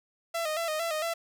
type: tone with vibrato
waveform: sawtooth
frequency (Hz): 644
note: E5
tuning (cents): -41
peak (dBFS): -25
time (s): 0.34-1.14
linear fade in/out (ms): 10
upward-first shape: square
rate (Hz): 4.4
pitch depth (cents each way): 70
effects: 11-bit